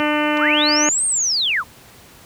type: harmonic tone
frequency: 299.4 Hz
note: D4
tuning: 33 cents sharp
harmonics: 1 / 2 / 3 / 4 / 5 / 6 / 7 / 8 / 9 / 10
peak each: -20 / -23 / -25 / -26 / -27 / -28 / -28 / -29 / -30 / -30 dBFS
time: 0-0.89 s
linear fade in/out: 0 ms
type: clicks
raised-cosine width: 0.2 ms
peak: -17 dBFS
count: 2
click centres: 0.371 / 0.375 s
type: linear two-way sweep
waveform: sine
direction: up then down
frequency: 880 to 8760 to 880 Hz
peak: -16 dBFS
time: 0.38-1.64 s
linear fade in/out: 50 ms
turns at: 1.06 s
effects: pink hiss -45 dBFS RMS until 2.25 s + high-pass 60 Hz 12 dB/octave